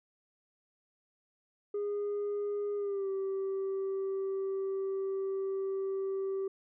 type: tone with pitch glide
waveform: sine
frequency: 410 to 387.4 Hz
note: G#4 to G4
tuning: -22 to -20 cents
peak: -29 dBFS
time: 1.74-6.48 s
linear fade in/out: 5 ms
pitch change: -98 cents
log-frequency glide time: 2.76-3.09 s
effects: tanh soft clip ceiling -30 dBFS